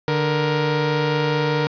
sawtooth tone pair together, 148.35 / 470 Hz, D3 / A#4, +18 / +14 cents, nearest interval octave + minor sixth, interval 1996 cents, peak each -17 dBFS, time 0.08-1.67 s, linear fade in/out 0 ms, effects resampled to 11025 Hz + 8-bit

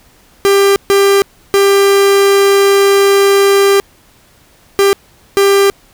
45% pulse tone bursts at uneven times, 396.6 Hz, G4, 20 cents sharp, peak -6 dBFS, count 5, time 0.45-0.76 / 0.9-1.22 / 1.54-3.8 / 4.79-4.93 / 5.37-5.7 s, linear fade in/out 0 ms, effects pink hiss -47 dBFS RMS until 5.93 s

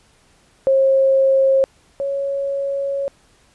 sine tone pair in turn, 537 / 554.7 Hz, C5 / C#5, +45 / +1 cents, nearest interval minor second, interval 56 cents, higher second, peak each -11 / -19 dBFS, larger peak first, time 0.67-1.64 / 2-3.08 s, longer second, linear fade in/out 0 ms, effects pink hiss -55 dBFS RMS until 3.54 s + resampled to 24000 Hz

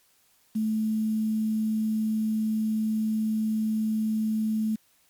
sine tone with quantisation, 218.1 Hz, A3, 15 cents flat, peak -23 dBFS, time 0.55-4.76 s, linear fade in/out 10 ms, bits 8, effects white hiss -64 dBFS RMS until 5.09 s + MP3 96 kbps

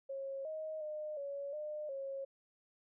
sine tone with pitch steps, 544 / 627 / 609 / 562 / 604 / 545 Hz, C#5 / D#5 / D#5 / C#5 / D5 / C#5, -33 / +13 / -37 / +24 / +48 / -29 cents, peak -39 dBFS, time 0.09-2.25 s, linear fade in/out 10 ms, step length 360 ms, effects none

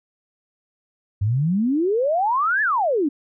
sine exponential two-way sweep, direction up then down, 95.3 to 1780 to 267.9 Hz, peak -17 dBFS, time 1.21-3.09 s, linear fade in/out 10 ms, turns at 2.62 s, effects none

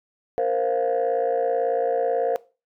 sine chord, Bb suspended second, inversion none, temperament just, 466.2 / 524.4 / 699.2 Hz, Bb4 / C5 / F5, 0 / +4 / +2 cents, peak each -22 / -23 / -24 dBFS, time 0.38-2.36 s, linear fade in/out 0 ms, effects noise-tail reverb RT60 0.3 s tail -20 dB re dry + tanh soft clip ceiling -15 dBFS

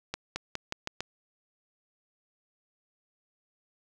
accelerating click train, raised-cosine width 0.2 ms, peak -15 dBFS, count 6, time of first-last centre 0.14-1.006 s, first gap 220 ms, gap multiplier 0.88, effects none

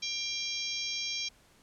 harmonic tone with a mistuned harmonic, 792 Hz, G5, 18 cents sharp, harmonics 3 / 4 / 5 / 6 / 7 / 8, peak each -39 / -39 / -41 / -42 / -37 / -42 dBFS, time 0.02-1.29 s, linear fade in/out 10 ms, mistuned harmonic 4, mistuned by +36 cents, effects pink hiss -62 dBFS RMS until 1.62 s + low-pass 11000 Hz 12 dB/octave

